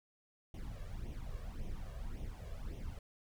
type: noise with flanger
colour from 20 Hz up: brown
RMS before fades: -43 dBFS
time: 0.54-2.99 s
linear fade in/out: 2 ms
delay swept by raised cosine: 0.32 to 1.82 ms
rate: 1.8 Hz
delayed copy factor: +0.75
effects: none